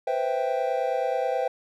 triangle chord, C major seventh, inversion third, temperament equal, 493.9 / 523.3 / 659.3 / 784 Hz, B4 / C5 / E5 / G5, 0 / 0 / 0 / 0 cents, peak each -28 / -26 / -28 / -27 dBFS, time 0.07-1.48 s, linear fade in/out 5 ms, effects none

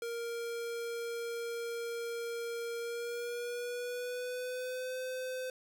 square tone with pitch glide, 467.2 to 512.4 Hz, A#4 to C5, +4 to -36 cents, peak -37 dBFS, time 0.02-5.5 s, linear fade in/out 2 ms, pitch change +160 cents, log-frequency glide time 2.79-4.98 s, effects none

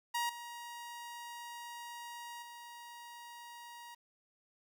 sawtooth tone with level steps, 948 Hz, A#5, 29 cents sharp, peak -29 / -41 / -45 dBFS, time 0.14-3.95 s, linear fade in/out 10 ms, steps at 0.29 / 2.42 s, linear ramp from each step 5 ms, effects 11-bit

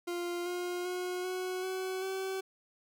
40% pulse tone with pitch steps, 349.2 / 355.5 / 361.9 / 368.5 / 375.1 / 381.9 Hz, F4 / F4 / F#4 / F#4 / F#4 / G4, 0 / +31 / -38 / -7 / +24 / -45 cents, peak -33 dBFS, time 0.07-2.41 s, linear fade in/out 10 ms, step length 390 ms, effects none

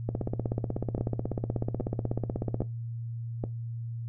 two click trains, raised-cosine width 2 ms, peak -16 / -17 dBFS, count 42 / 4, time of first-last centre 0.09-2.605 / 0.98-3.439 s, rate 16.3 / 1.22 Hz, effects noise-tail reverb RT60 0.2 s tail -18 dB re dry + added 116 Hz sine -33 dBFS peak until 4.08 s

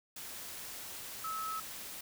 sine tone in noise, 1295 Hz, E6, 31 cents flat, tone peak -36 dBFS, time 1.24-1.6 s, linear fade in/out 5 ms, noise white, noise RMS -45 dBFS, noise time 0.16-2.01 s, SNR +6 dB, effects none

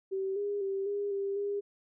sine tone with pitch steps, 385 / 407.2 / 390 / 406 / 395.9 / 405 Hz, G4 / G#4 / G4 / G#4 / G4 / G#4, -31 / -34 / -9 / -39 / +17 / -43 cents, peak -30 dBFS, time 0.11-1.61 s, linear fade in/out 20 ms, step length 250 ms, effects none

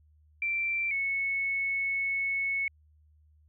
sine tone pair in turn, 2349 / 2204 Hz, D7 / C#7, 0 / -11 cents, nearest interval minor second, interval 111 cents, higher first, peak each -27 dBFS, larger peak neither, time 0.42-0.91 / 0.91-2.68 s, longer second, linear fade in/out 2 ms, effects added 76 Hz sine -59 dBFS peak until 3.48 s

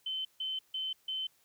sine tone bursts, 3068 Hz, G7, 38 cents flat, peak -33 dBFS, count 4, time 0.06-1.27 s, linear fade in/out 5 ms, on 190 ms, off 150 ms, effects white hiss -69 dBFS RMS until 1.44 s

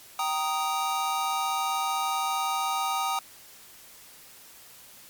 square chord, Eb major, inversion first, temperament just, 777.8 / 933.4 / 1244.5 Hz, G5 / Bb5 / Eb6, -14 / +2 / 0 cents, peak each -31 / -32 / -30 dBFS, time 0.19-3.19 s, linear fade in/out 2 ms, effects white hiss -50 dBFS RMS until 5.09 s + MP3 96 kbps

